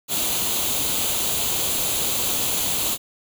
white noise with comb filter, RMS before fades -23 dBFS, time 0.08-2.98 s, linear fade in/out 50 ms, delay 0.28 ms, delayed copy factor +0.6, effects none

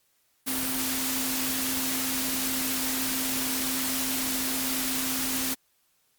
sine tone in noise, 261.6 Hz, C4, in tune, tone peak -33 dBFS, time 0.46-5.55 s, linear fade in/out 20 ms, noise white, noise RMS -29 dBFS, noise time 0.46-5.55 s, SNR -7 dB, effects white hiss -69 dBFS RMS until 6.18 s + Opus 48 kbps

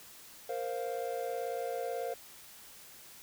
triangle chord, Bb suspended second, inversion none, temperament just, 466.2 / 524.4 / 699.2 Hz, Bb4 / C5 / F5, 0 / +4 / +2 cents, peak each -36 / -36 / -37 dBFS, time 0.49-2.14 s, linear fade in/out 5 ms, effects white hiss -53 dBFS RMS until 3.22 s

